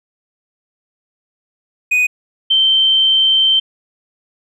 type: tone pair in turn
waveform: triangle / sine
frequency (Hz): 2489 / 3115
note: D#7 / G7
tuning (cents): 0 / -12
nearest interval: major third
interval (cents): 388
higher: second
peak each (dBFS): -9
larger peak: neither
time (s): 1.91-2.07 / 2.5-3.6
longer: second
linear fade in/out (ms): 10
effects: none